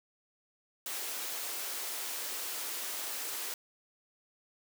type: high-pass noise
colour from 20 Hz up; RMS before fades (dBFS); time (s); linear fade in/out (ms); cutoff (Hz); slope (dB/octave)
white; -38; 0.86-3.54; 2; 300; 24
effects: none